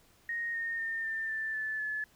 sine tone with pitch steps, 1864.7 / 1840.1 / 1815.8 / 1791.8 / 1768.2 / 1744.9 / 1721.8 Hz, A#6 / A#6 / A#6 / A6 / A6 / A6 / A6, 0 / -23 / -46 / +31 / +8 / -15 / -38 cents, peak -32 dBFS, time 0.29-2.04 s, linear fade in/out 2 ms, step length 250 ms, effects pink hiss -64 dBFS RMS until 2.15 s

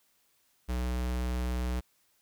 square tone, 61.74 Hz, B1, in tune, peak -30 dBFS, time 0.68-1.81 s, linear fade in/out 20 ms, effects white hiss -70 dBFS RMS until 2.21 s

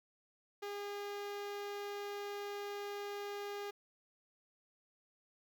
sawtooth tone with notch filter, 406.9 Hz, G#4, 35 cents flat, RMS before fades -43 dBFS, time 0.62-3.71 s, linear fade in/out 10 ms, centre 9100 Hz, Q 0.97, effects 12-bit

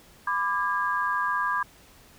sine tone cluster, 999 / 1182 / 1629 Hz, B5 / D6 / G#6, +20 / +11 / -34 cents, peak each -28 dBFS, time 0.27-1.63 s, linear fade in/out 5 ms, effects pink hiss -54 dBFS RMS until 2.18 s

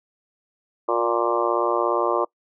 harmonic tone with a mistuned harmonic, 117.3 Hz, A#2, 11 cents sharp, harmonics 3 / 4 / 5 / 6 / 7 / 8 / 9 / 10, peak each -25 / -26 / -25 / -31 / -31 / -30 / -26 / -28 dBFS, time 0.88-2.25 s, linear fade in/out 10 ms, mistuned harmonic 3, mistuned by +16 cents, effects noise-tail reverb RT60 0.1 s tail -24 dB re dry

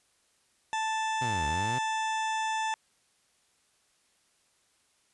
harmonic tone, 880 Hz, A5, in tune, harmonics 1 / 2 / 3 / 4 / 6 / 7 / 8 / 9 / 10, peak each -29 / -36 / -40 / -41 / -50 / -47 / -47 / -54 / -54 dBFS, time 0.73-2.74 s, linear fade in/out 0 ms
sawtooth linear two-way sweep, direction down then up, 131.6 to 70 to 131.6 Hz, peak -29 dBFS, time 1.21-1.79 s, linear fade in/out 10 ms, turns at 1.46 s
effects white hiss -69 dBFS RMS until 5.13 s + resampled to 24000 Hz

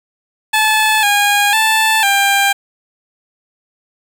15% pulse tone with pitch steps, 867 / 817 / 879 / 796 Hz, A5 / G#5 / A5 / G5, -26 / -29 / -2 / +26 cents, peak -4 dBFS, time 0.53-2.53 s, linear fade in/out 10 ms, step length 500 ms, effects 7-bit

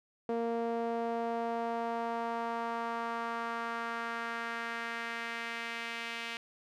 sawtooth tone with band-pass filter sweep, 231.9 Hz, A#3, 9 cents flat, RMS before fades -36 dBFS, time 0.29-6.37 s, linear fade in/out 2 ms, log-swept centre 510 to 2600 Hz, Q 1.8, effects none

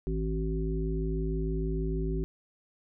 harmonic tone with a mistuned harmonic, 53.2 Hz, G#1, 42 cents sharp, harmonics 1 / 3 / 5 / 7, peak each -30 / -34 / -38 / -35 dBFS, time 0.07-2.24 s, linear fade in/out 0 ms, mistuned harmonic 7, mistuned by +23 cents, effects none

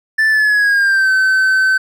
triangle tone with pitch glide, 1760 to 1532.2 Hz, A6 to G6, 0 to -40 cents, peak -8 dBFS, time 0.18-1.78 s, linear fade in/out 10 ms, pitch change -240 cents, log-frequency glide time 0.29-1.11 s, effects none

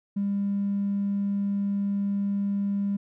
triangle tone with tanh clipping, 200.3 Hz, G3, 38 cents sharp, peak -23 dBFS, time 0.16-2.97 s, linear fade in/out 10 ms, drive 1 dB, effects none

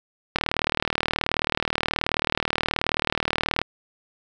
click train, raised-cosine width 0.3 ms, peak -5 dBFS, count 127, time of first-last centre 0.36-3.616 s, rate 38.7 Hz, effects none

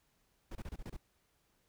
brown noise bursts, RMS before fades -43 dBFS, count 7, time 0.51-0.967 s, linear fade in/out 5 ms, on 43 ms, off 26 ms, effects pink hiss -75 dBFS RMS until 1.68 s

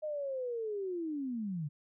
sine linear sweep, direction down, 622.3 to 138.59 Hz, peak -34 dBFS, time 0.02-1.69 s, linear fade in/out 20 ms, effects none

